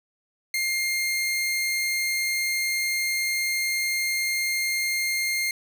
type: tone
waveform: sawtooth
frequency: 2117 Hz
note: C7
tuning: 20 cents sharp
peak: -20 dBFS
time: 0.54-5.51 s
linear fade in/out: 2 ms
effects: none